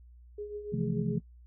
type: tone with tremolo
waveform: sine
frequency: 415.3 Hz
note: G#4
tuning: in tune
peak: -34 dBFS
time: 0.38-1.18 s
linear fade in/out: 5 ms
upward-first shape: triangle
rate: 7 Hz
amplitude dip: 65%
type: chord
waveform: sine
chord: F major seventh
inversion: second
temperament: just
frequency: 130.96 / 163.7 / 174.61 / 218.3 Hz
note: C3 / E3 / F3 / A3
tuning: +2 / -12 / 0 / -13 cents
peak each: -34 dBFS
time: 0.72-1.2 s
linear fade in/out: 20 ms
effects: noise-tail reverb RT60 0.1 s tail -24 dB re dry + added 60 Hz sine -51 dBFS peak until 1.46 s